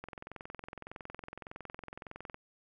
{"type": "click train", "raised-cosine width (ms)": 0.5, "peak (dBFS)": -28, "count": 51, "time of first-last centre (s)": [0.04, 2.344], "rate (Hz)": 21.7, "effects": []}